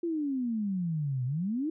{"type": "exponential two-way sweep", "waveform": "sine", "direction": "down then up", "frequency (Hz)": [348.7, 122.2, 329.8], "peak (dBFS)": -28, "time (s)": [0.03, 1.7], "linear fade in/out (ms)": 5, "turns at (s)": 1.25, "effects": []}